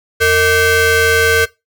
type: ring-modulated tone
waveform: 40% pulse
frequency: 543 Hz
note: C#5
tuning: 36 cents flat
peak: -5 dBFS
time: 0.2-1.46 s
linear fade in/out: 20 ms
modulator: 1000 Hz
effects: noise-tail reverb RT60 0.2 s tail -19 dB re dry